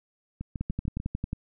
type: two click trains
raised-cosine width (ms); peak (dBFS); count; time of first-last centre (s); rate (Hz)
5; -22 / -17; 5 / 9; 0.41-1.001 / 0.61-1.331; 6.77 / 11.1
effects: none